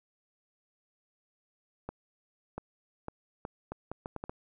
accelerating click train, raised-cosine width 1 ms, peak -23 dBFS, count 10, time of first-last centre 1.89-4.295 s, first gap 690 ms, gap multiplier 0.73, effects none

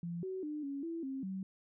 sine tone with pitch steps, 171.1 / 376.4 / 300.6 / 278.9 / 332.2 / 267.6 / 190.6 Hz, F3 / F#4 / D4 / C#4 / E4 / C4 / G3, -35 / +30 / +40 / +11 / +13 / +39 / -48 cents, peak -37 dBFS, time 0.03-1.43 s, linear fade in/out 2 ms, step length 200 ms, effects none

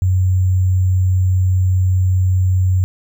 sine tone with sample-and-hold, 92.5 Hz, F#2, in tune, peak -11 dBFS, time 0.02-2.84 s, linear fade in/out 0 ms, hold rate 7350 Hz, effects none

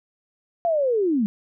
sine linear sweep, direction down, 700 to 196 Hz, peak -18 dBFS, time 0.65-1.26 s, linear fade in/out 0 ms, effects none

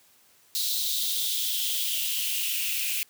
blue noise with high-pass filter sweep, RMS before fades -28 dBFS, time 0.55-3.03 s, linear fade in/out 0 ms, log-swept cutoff 4000 to 2500 Hz, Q 5.6, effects white hiss -60 dBFS RMS until 3.09 s + high-pass 60 Hz 12 dB/octave

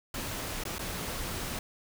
pink noise with dropouts, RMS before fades -36 dBFS, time 0.14-1.59 s, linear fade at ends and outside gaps 2 ms, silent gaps 0.637-0.652 / 0.783-0.792 s, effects none

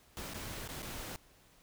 pink noise with dropouts, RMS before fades -43 dBFS, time 0.17-1.16 s, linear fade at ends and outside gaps 0 ms, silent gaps 0.336-0.344 / 0.676-0.689 / 0.821-0.828 s, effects pink hiss -64 dBFS RMS until 1.62 s

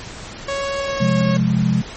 sawtooth tone with pitch glide, 554.4 to 547.7 Hz, C#5 to C#5, 0 to -21 cents, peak -17 dBFS, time 0.48-1.37 s, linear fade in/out 5 ms, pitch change -21 cents, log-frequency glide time 0.83-1.04 s
sine chord, F minor, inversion second, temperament equal, 130.81 / 174.61 / 207.7 Hz, C3 / F3 / Ab3, 0 / 0 / 0 cents, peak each -19 / -18 / -18 dBFS, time 1-1.82 s, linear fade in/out 10 ms
effects pink hiss -34 dBFS RMS until 1.96 s + MP3 32 kbps

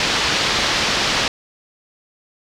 white low-pass noise, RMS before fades -19 dBFS, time 0-1.28 s, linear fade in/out 2 ms, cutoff 5000 Hz, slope 24 dB/octave, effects none

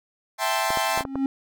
sawtooth chord, A minor seventh, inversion second, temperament equal, 659.3 / 784 / 880 / 1046.5 Hz, E5 / G5 / A5 / C6, 0 / 0 / 0 / 0 cents, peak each -24 dBFS, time 0.38-1.04 s, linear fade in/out 50 ms
clicks, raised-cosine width 1 ms, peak -15 dBFS, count 6, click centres 0.705 / 0.773 / 0.976 / 1.008 / 1.052 / 1.156 s
triangle tone with exponential growth, 270.1 Hz, C#4, 45 cents flat, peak -16 dBFS, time 0.84-1.26 s, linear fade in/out 1 ms, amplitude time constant 91 ms
effects none

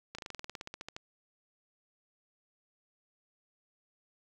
slowing click train, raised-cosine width 0.2 ms, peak -24 dBFS, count 16, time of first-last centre 0.15-0.965 s, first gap 35 ms, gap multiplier 1.06, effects 9-bit

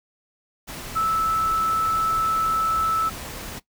sine tone in noise, 1312 Hz, E6, 9 cents flat, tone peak -19 dBFS, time 0.95-3.1 s, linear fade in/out 20 ms, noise pink, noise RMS -35 dBFS, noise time 0.67-3.6 s, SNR +13 dB, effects noise-tail reverb RT60 0.1 s tail -17 dB re dry

